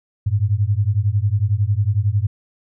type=beating tone pair; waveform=sine; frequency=97.5 / 108.5 Hz; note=G2 / A2; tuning=-9 / -24 cents; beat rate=11 Hz; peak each=-18 dBFS; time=0.26-2.27 s; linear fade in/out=10 ms; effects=none